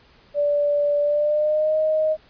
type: tone with pitch glide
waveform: sine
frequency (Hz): 582 to 623.8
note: D5 to D#5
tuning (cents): -16 to +4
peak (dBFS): -17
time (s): 0.34-2.17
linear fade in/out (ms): 50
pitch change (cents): +120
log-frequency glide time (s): 1-1.77
effects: pink hiss -54 dBFS RMS until 2.29 s + resampled to 11025 Hz